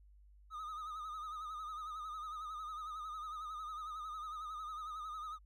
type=tone with vibrato; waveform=triangle; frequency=1248 Hz; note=D#6; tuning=5 cents sharp; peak=-40 dBFS; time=0.5-5.39 s; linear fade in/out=50 ms; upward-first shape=sine; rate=11 Hz; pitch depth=67 cents each way; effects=added 50 Hz sine -59 dBFS peak until 5.45 s